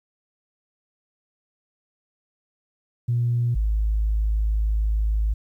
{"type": "tone pair in turn", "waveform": "sine", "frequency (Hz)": [119.7, 53.32], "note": ["A#2", "G#1"], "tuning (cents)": [46, 46], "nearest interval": "octave + major second", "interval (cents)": 1400, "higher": "first", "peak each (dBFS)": -18, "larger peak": "neither", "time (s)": [[3.08, 3.55], [3.55, 5.34]], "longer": "second", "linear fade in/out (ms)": 10, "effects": ["tanh soft clip ceiling -14 dBFS", "10-bit"]}